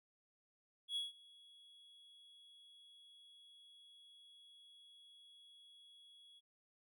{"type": "tone with ADSR envelope", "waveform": "triangle", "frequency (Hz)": 3349, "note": "G#7", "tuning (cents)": 14, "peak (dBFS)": -35, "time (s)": [0.88, 6.41], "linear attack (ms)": 81, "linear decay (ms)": 160, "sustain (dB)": -24, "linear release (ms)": 32, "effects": []}